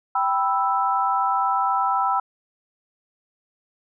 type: chord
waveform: sine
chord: E minor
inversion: first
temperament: equal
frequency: 784 / 987.8 / 1318.5 Hz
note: G5 / B5 / E6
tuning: 0 / 0 / 0 cents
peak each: -23 dBFS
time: 0.15-2.2 s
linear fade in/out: 5 ms
effects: none